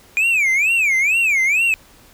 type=tone with vibrato; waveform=triangle; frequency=2390 Hz; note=D7; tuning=30 cents sharp; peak=-12 dBFS; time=0.17-1.74 s; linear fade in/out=0 ms; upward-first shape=sine; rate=2.2 Hz; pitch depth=250 cents each way; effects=pink hiss -48 dBFS RMS until 2.13 s